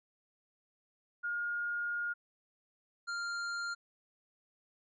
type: tone pair in turn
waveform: sine / square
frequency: 1423 / 1396.1 Hz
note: F6 / F6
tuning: +32 / -1 cents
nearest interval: unison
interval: 33 cents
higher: first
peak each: -33 / -36 dBFS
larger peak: first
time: 1.23-2.14 / 3.07-3.75 s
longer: first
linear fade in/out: 20 ms
effects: resampled to 16000 Hz